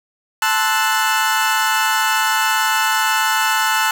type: chord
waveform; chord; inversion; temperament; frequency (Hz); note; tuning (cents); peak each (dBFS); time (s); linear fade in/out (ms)
30% pulse; F# half-diminished seventh; first; equal; 880 / 1046.5 / 1318.5 / 1480; A5 / C6 / E6 / F#6; 0 / 0 / 0 / 0; -16 / -22 / -19 / -17; 0.42-3.91; 2
effects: none